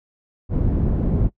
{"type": "low-pass noise", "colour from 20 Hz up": "pink", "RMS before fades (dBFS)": -19, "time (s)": [0.49, 1.3], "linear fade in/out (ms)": 50, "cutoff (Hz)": 280, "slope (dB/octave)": 12, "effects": ["noise-tail reverb RT60 0.1 s tail -20 dB re dry"]}